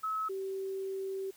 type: tone pair in turn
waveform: sine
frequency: 1291 / 385.5 Hz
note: E6 / G4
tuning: -37 / -29 cents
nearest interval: octave + major sixth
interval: 2092 cents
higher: first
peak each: -31 / -34 dBFS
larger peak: first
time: 0.03-0.29 / 0.29-1.31 s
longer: second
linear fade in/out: 10 ms
effects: white hiss -60 dBFS RMS until 1.36 s